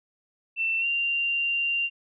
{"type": "tone with pitch glide", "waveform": "sine", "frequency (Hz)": [2680, 2776], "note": ["E7", "F7"], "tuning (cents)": [28, -11], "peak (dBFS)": -23, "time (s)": [0.56, 1.9], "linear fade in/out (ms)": 50, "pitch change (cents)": 61, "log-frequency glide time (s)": [0.79, 0.86], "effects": []}